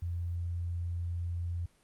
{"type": "tone", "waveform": "sine", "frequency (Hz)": 86.3, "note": "F2", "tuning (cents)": -20, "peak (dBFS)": -32, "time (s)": [0.02, 1.66], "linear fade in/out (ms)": 5, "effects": ["pink hiss -67 dBFS RMS until 1.83 s", "Opus 32 kbps"]}